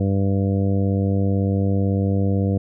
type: harmonic tone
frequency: 98 Hz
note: G2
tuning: in tune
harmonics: 1 / 2 / 3 / 4 / 5 / 6 / 7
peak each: -19 / -22 / -27 / -33 / -28 / -36 / -37 dBFS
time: 0-2.58 s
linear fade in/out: 5 ms
effects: none